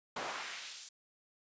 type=noise with high-pass filter sweep; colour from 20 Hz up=brown; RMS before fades=-43 dBFS; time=0.16-0.89 s; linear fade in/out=5 ms; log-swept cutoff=590 to 6400 Hz; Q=0.97; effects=resampled to 16000 Hz